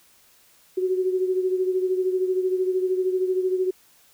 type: beating tone pair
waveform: sine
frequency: 370 / 383 Hz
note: F#4 / G4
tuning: 0 / -40 cents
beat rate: 13 Hz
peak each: -21 / -28 dBFS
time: 0.77-3.71 s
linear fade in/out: 10 ms
effects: white hiss -57 dBFS RMS until 4.13 s